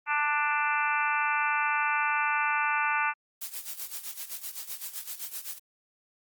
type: harmonic tone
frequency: 295.1 Hz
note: D4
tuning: 8 cents sharp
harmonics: 3 / 4 / 5 / 6 / 7 / 8 / 9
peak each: -30 / -31 / -30 / -37 / -37 / -34 / -34 dBFS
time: 0.06-3.14 s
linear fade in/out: 50 ms
type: noise with tremolo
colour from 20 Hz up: blue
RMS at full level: -35 dBFS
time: 3.41-5.59 s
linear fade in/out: 10 ms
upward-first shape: sine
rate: 7.8 Hz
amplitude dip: 80%
effects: Opus 24 kbps